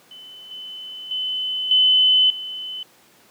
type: tone with level steps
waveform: sine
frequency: 3027 Hz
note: F#7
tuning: 39 cents sharp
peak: -38 / -32 / -22 / -12 / -28 dBFS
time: 0.11-2.83 s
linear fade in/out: 2 ms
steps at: 0.51 / 1.11 / 1.71 / 2.3 s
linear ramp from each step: 2 ms
effects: pink hiss -53 dBFS RMS until 3.3 s + high-pass 200 Hz 12 dB/octave